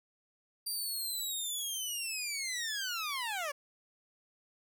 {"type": "linear sweep", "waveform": "15% pulse", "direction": "down", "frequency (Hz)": [4749, 548], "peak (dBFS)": -28, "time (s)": [0.66, 3.52], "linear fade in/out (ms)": 10, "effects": []}